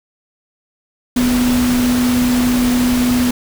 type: tone in noise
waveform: sine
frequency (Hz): 246.9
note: B3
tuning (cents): 0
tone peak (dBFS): -12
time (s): 1.16-3.31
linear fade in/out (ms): 5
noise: pink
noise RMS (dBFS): -22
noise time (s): 1.16-3.31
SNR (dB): +7
effects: none